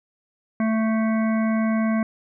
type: harmonic tone with a mistuned harmonic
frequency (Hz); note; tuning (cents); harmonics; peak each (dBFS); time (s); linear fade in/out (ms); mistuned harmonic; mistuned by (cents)
221.4; A3; +11; 1 / 3 / 5 / 7 / 9 / 10; -19 / -29 / -33 / -36 / -38 / -39; 0.6-2.03; 2; 9; -20
effects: none